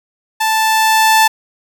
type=tone with level ramp; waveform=sawtooth; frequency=880 Hz; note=A5; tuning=in tune; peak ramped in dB=-9 to -3 dBFS; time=0.4-1.28 s; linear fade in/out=10 ms; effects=none